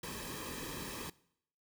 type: noise with comb filter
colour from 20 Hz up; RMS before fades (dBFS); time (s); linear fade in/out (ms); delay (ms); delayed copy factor
pink; -43; 0.03-1.1; 5; 1.4; -0.65
effects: noise-tail reverb RT60 0.7 s tail -21 dB re dry